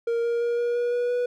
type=tone with pitch steps; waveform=triangle; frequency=466.2 / 470 / 473.8 / 477.6 / 481.5 / 485.4 / 489.4 Hz; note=A#4 / A#4 / A#4 / A#4 / B4 / B4 / B4; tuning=0 / +14 / +28 / +42 / -44 / -30 / -16 cents; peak=-20 dBFS; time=0.07-1.26 s; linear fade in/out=5 ms; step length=170 ms; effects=none